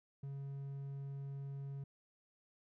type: tone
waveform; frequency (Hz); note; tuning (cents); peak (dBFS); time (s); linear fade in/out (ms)
triangle; 138.59; C#3; 0; -40; 0.23-1.84; 5
effects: none